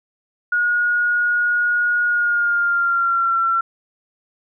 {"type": "tone with pitch glide", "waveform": "sine", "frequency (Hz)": [1443, 1354.2], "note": ["F#6", "E6"], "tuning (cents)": [-44, 46], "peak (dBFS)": -15, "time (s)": [0.52, 3.61], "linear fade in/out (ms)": 5, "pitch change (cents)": -110, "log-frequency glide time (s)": [2.05, 3.4], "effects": []}